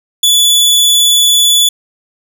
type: tone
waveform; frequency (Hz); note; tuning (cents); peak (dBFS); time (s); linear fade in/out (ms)
sawtooth; 3447; A7; -36; -3; 0.23-1.69; 5
effects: none